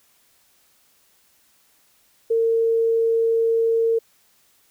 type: tone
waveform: sine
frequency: 455.7 Hz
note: A#4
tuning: 39 cents flat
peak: -16 dBFS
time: 2.3-3.99 s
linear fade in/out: 10 ms
effects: white hiss -60 dBFS RMS until 4.7 s